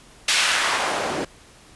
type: noise with band-pass filter sweep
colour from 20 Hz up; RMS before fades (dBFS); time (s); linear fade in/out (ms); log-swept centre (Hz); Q
white; -22; 0.28-1.25; 5; 3000 to 330; 1
effects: pink hiss -49 dBFS RMS until 1.75 s + resampled to 24000 Hz